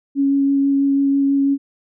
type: tone with vibrato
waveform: sine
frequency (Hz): 277.2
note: C#4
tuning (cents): 0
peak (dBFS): -13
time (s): 0.15-1.58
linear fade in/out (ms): 50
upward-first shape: sine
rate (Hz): 6.1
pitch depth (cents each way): 9
effects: none